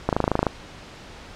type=click train; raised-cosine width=1 ms; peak=-5 dBFS; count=11; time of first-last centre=0.09-0.467 s; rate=26.5 Hz; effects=pink hiss -42 dBFS RMS until 1.35 s + low-pass 5000 Hz 12 dB/octave